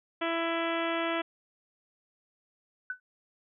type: harmonic tone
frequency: 332.6 Hz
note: E4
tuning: 16 cents sharp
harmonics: 1 / 2 / 3 / 4 / 5 / 6 / 7 / 8 / 9 / 10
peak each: -33 / -33 / -38 / -36 / -40 / -39 / -41 / -42 / -44 / -43 dBFS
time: 0.21-1.22 s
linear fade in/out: 10 ms
type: tone with exponential decay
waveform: sine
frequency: 1500 Hz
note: F#6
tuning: 23 cents sharp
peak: -28 dBFS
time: 2.9-3 s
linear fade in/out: 2 ms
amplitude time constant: 21 ms
effects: none